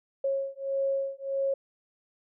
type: beating tone pair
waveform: sine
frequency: 545 / 546.6 Hz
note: C#5 / C#5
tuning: -29 / -24 cents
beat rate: 1.6 Hz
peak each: -30 dBFS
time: 0.24-1.54 s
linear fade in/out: 5 ms
effects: none